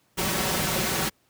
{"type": "noise with comb filter", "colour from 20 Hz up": "pink", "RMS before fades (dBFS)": -25, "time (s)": [0.17, 1.1], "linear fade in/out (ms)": 20, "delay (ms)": 5.3, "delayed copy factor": 0.55, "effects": ["pink hiss -66 dBFS RMS until 1.29 s", "high-pass 80 Hz 12 dB/octave"]}